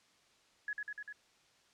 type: tone with echo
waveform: sine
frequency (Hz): 1684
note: G#6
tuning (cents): +24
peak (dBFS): -35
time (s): 0.68-0.73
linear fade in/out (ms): 2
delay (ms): 99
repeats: 4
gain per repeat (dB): -2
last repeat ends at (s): 1.126
effects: white hiss -68 dBFS RMS until 1.73 s + low-pass 6000 Hz 12 dB/octave